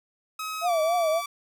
sawtooth tone with pitch glide, 1274 to 1154.8 Hz, D#6 to D6, +41 to -30 cents, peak -27 dBFS, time 0.39-1.26 s, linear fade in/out 5 ms, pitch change -171 cents, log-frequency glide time 0.65-0.7 s
sine tone with vibrato, 667 Hz, E5, 20 cents sharp, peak -21 dBFS, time 0.61-1.22 s, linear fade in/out 50 ms, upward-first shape triangle, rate 3.6 Hz, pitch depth 140 cents each way
effects none

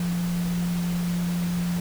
sine tone in noise, 174.61 Hz, F3, in tune, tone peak -23 dBFS, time 0-1.8 s, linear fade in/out 2 ms, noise pink, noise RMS -37 dBFS, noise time 0-1.8 s, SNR +11 dB, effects none

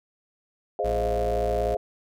sine chord, F minor seventh, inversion first, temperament equal, 415.3 / 523.3 / 622.3 / 698.5 Hz, Ab4 / C5 / Eb5 / F5, 0 / 0 / 0 / 0 cents, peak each -29 dBFS, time 0.79-1.77 s, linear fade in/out 2 ms
40% pulse tone, 56.7 Hz, A#1, 47 cents flat, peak -28 dBFS, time 0.84-1.75 s, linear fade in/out 10 ms
effects none

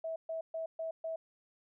sine tone bursts, 650 Hz, E5, 24 cents flat, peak -35 dBFS, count 5, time 0.04-1.16 s, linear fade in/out 5 ms, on 120 ms, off 130 ms, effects none

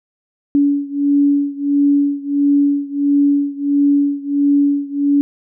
sine beating tone pair, 284.1 / 285.6 Hz, C#4 / D4, +43 / -48 cents, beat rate 1.5 Hz, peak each -14 / -16 dBFS, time 0.55-5.21 s, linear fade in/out 0 ms, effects none

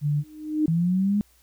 sine tone, 146.83 Hz, D3, in tune, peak -20 dBFS, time 0.01-0.24 s, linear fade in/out 50 ms
sine tone with exponential growth, 306.6 Hz, D#4, 25 cents flat, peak -16 dBFS, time 0.15-0.66 s, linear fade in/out 5 ms, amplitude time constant 110 ms
sine linear sweep, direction up, 160 to 209.7 Hz, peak -19 dBFS, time 0.68-1.21 s, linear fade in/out 0 ms
effects added 60 Hz sine -61 dBFS peak until 1.42 s + white hiss -61 dBFS RMS until 1.42 s

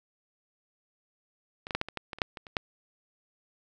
clicks, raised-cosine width 0.3 ms, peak -22 / -17 / -12 / -12 / -22 / -17 / -20 / -28 / -8 / -24 / -29 / -10 dBFS, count 12, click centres 1.669 / 1.708 / 1.75 / 1.814 / 1.886 / 1.973 / 2.132 / 2.186 / 2.218 / 2.372 / 2.468 / 2.568 s, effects none

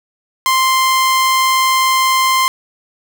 sawtooth tone, 1046.5 Hz, C6, in tune, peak -7 dBFS, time 0.46-2.48 s, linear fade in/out 0 ms, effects none

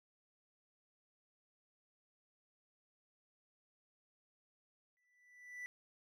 triangle tone with exponential growth, 1975.5 Hz, B6, in tune, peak -40 dBFS, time 4.97-5.66 s, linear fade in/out 0 ms, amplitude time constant 150 ms, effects none

